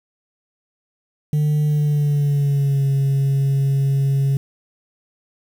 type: tone with pitch glide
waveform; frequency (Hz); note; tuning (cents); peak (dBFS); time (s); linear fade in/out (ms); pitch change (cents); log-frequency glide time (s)
sine; 150 to 137.55; D3 to C#3; +37 to -13; -12; 1.33-4.37; 2; -150; 1.68-2.87
effects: tanh soft clip ceiling -14 dBFS + 7-bit